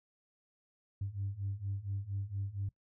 sine beating tone pair, 96.7 / 101 Hz, G2 / G#2, -23 / -48 cents, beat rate 4.3 Hz, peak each -39 / -37 dBFS, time 1.01-2.69 s, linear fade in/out 5 ms, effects noise-tail reverb RT60 0.1 s tail -20 dB re dry + tanh soft clip ceiling -29 dBFS

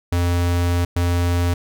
square tone bursts at uneven times, 87.31 Hz, F2, in tune, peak -17 dBFS, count 2, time 0.12-0.85 / 0.96-1.54 s, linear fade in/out 5 ms, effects none

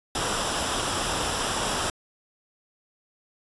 pink noise with comb filter, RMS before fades -27 dBFS, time 0.15-1.9 s, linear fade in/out 2 ms, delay 0.46 ms, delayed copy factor -0.55, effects resampled to 24000 Hz

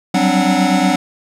square tone cluster, 184.8 / 193.1 / 262.4 / 293.4 / 736 Hz, F#3 / G3 / C4 / D4 / F#5, -2 / -26 / +5 / -2 / -9 cents, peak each -19 dBFS, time 0.14-0.96 s, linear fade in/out 5 ms, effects low-pass 9000 Hz 12 dB/octave + 8-bit

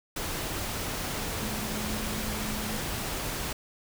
sine tone in noise, 213.8 Hz, A3, 49 cents flat, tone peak -36 dBFS, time 1.41-2.77 s, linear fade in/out 5 ms, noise pink, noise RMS -33 dBFS, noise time 0.16-3.53 s, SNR -6 dB, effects none

